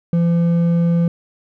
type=tone with hard clipping; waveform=sine; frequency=170 Hz; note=F3; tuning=46 cents flat; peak=-14 dBFS; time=0.13-1.08 s; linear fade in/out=2 ms; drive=5 dB; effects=none